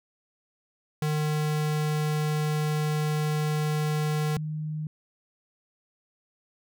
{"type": "tone pair in turn", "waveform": ["square", "sine"], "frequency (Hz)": [152.1, 154.05], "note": ["D#3", "D#3"], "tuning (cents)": [-39, -17], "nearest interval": "unison", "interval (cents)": 22, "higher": "second", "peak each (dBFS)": [-25, -29], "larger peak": "first", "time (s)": [[1.02, 4.37], [4.37, 4.87]], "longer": "first", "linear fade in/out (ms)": 2, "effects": []}